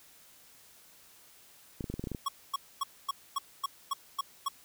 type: clicks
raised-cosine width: 3 ms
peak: -23 dBFS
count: 9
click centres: 1.808 / 1.842 / 1.9 / 1.94 / 1.995 / 2.04 / 2.072 / 2.117 / 2.148 s
type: tone bursts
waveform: square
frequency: 1108.7 Hz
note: C#6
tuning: in tune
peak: -29 dBFS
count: 9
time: 2.26-4.485 s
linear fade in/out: 5 ms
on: 25 ms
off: 250 ms
effects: white hiss -58 dBFS RMS until 4.64 s